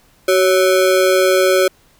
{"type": "ring-modulated tone", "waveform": "square", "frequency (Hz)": 466.2, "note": "A#4", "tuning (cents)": 0, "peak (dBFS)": -8, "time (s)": [0.28, 1.68], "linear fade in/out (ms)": 5, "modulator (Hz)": 90, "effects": ["pink hiss -53 dBFS RMS until 1.99 s"]}